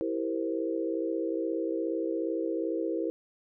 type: chord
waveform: sine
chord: C dominant seventh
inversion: first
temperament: equal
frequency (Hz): 329.6 / 392 / 466.2 / 523.3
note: E4 / G4 / Bb4 / C5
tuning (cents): 0 / 0 / 0 / 0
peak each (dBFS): -31 / -36 / -34 / -36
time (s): 0.01-3.1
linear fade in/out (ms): 0
effects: none